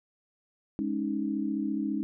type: chord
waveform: sine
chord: Ab suspended fourth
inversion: none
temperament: just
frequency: 207.7 / 276.9 / 311.5 Hz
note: Ab3 / Db4 / Eb4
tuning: 0 / -2 / +2 cents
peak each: -32 / -32 / -32 dBFS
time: 0.79-2.03 s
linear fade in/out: 0 ms
effects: none